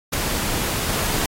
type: noise with ADSR envelope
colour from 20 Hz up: pink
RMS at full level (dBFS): -20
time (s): 0.12-1.26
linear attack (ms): 17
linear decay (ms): 6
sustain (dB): -3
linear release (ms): 4
effects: AAC 48 kbps